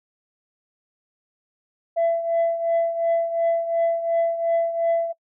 sine tone with tremolo, 670 Hz, E5, 28 cents sharp, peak -14 dBFS, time 1.96-5.13 s, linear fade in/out 20 ms, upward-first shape triangle, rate 2.8 Hz, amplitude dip 75%, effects noise-tail reverb RT60 0.1 s tail -24 dB re dry + tanh soft clip ceiling -15 dBFS

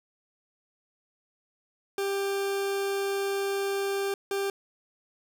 40% pulse tone bursts at uneven times, 395.3 Hz, G4, 15 cents sharp, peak -26 dBFS, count 2, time 1.98-4.14 / 4.31-4.5 s, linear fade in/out 2 ms, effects none

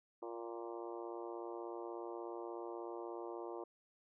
harmonic tone with a mistuned harmonic, 116.54 Hz, A#2, in tune, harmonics 3 / 4 / 5 / 6 / 7 / 8 / 9 / 10, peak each -46 / -49 / -52 / -54 / -55 / -54 / -56 / -60 dBFS, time 0.22-3.64 s, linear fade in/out 5 ms, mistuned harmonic 7, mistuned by -21 cents, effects none

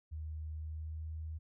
sine tone with pitch glide, 77.78 to 79.05 Hz, D#2 to D#2, 0 to +28 cents, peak -39 dBFS, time 0.11-1.39 s, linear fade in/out 20 ms, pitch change +28 cents, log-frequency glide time 0.57-1.07 s, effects none

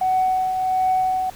sine tone with tremolo, 748 Hz, F#5, 19 cents sharp, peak -14 dBFS, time 0.01-1.3 s, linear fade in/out 5 ms, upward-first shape triangle, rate 1.4 Hz, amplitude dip 50%, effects tanh soft clip ceiling -12 dBFS + pink hiss -43 dBFS RMS until 1.35 s

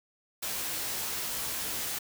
white noise with comb filter, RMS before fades -34 dBFS, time 0.42-1.99 s, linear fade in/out 10 ms, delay 16 ms, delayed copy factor +0.55, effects none

